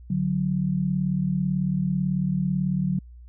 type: tone pair together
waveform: sine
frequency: 146.5 / 184.64 Hz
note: D3 / F#3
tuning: -4 / -3 cents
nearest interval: major third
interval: 401 cents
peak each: -26 / -23 dBFS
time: 0.1-2.99 s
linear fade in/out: 5 ms
effects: added 60 Hz sine -42 dBFS peak until 3.28 s